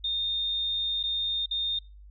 sine tone with dropouts, 3652 Hz, A#7, 36 cents flat, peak -26 dBFS, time 0.04-1.79 s, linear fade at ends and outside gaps 5 ms, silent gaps 1.03-1.036 / 1.46-1.51 s, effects noise-tail reverb RT60 0.3 s tail -23 dB re dry + added 50 Hz sine -46 dBFS peak until 2.1 s

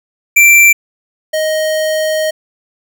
square tone pair in turn, 2349 / 624.7 Hz, D7 / D#5, 0 / +7 cents, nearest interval octave + major seventh, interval 2293 cents, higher first, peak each -4 / -13 dBFS, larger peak first, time 0.36-0.73 / 1.33-2.31 s, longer second, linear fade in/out 10 ms, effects none

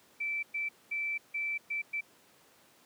sine tone bursts at uneven times, 2327 Hz, D7, 17 cents flat, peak -31 dBFS, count 6, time 0.2-0.43 / 0.54-0.69 / 0.91-1.18 / 1.34-1.58 / 1.7-1.82 / 1.93-2.01 s, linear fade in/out 10 ms, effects pink hiss -62 dBFS RMS until 2.85 s + high-pass 200 Hz 12 dB/octave

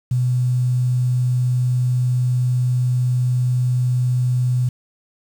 sine tone with quantisation, 124.9 Hz, B2, 20 cents sharp, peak -15 dBFS, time 0.11-4.69 s, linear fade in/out 5 ms, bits 7, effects none

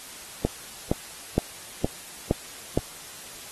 click train, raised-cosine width 2 ms, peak -7 dBFS, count 6, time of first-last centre 0.45-2.776 s, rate 2.15 Hz, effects white hiss -42 dBFS RMS until 3.51 s + AAC 32 kbps

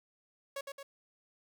sawtooth tone with echo, 554.4 Hz, C#5, in tune, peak -33 dBFS, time 0.56-0.61 s, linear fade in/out 5 ms, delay 110 ms, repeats 2, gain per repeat -4 dB, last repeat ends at 0.83 s, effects none

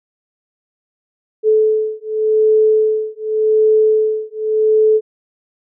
sine beating tone pair, 433.2 / 434.07 Hz, A4 / A4, -27 / -23 cents, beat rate 0.87 Hz, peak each -14 dBFS, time 1.43-5.01 s, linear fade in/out 50 ms, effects none

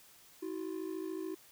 triangle ring-modulated tone, 349.2 Hz, F4, in tune, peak -32 dBFS, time 0.42-1.35 s, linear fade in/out 10 ms, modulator 26.9 Hz, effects white hiss -60 dBFS RMS until 1.51 s

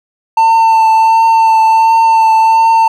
triangle tone with vibrato, 896 Hz, A5, 31 cents sharp, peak -3 dBFS, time 0.37-2.88 s, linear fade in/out 5 ms, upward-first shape triangle, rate 1.4 Hz, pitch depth 20 cents each way, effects none

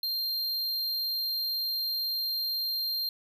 square tone, 4186 Hz, C8, in tune, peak -29 dBFS, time 0.03-3.09 s, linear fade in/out 2 ms, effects none

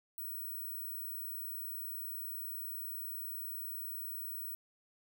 sine tone, 15910 Hz, B9, 12 cents sharp, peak -39 dBFS, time 0.18-4.55 s, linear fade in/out 0 ms, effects none

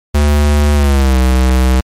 square tone with pitch glide, 73.42 to 64.29 Hz, D2 to C2, 0 to -30 cents, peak -8 dBFS, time 0.14-1.81 s, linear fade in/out 10 ms, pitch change -230 cents, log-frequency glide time 0.74-1.17 s, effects MP3 64 kbps

